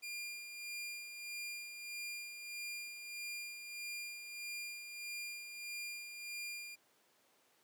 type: tone with tremolo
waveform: sawtooth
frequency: 2400 Hz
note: D7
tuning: 37 cents sharp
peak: -38 dBFS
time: 0.02-6.76 s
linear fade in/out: 20 ms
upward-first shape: sine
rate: 1.6 Hz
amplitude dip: 50%
effects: pink hiss -71 dBFS RMS until 7.63 s + high-pass 300 Hz 12 dB/octave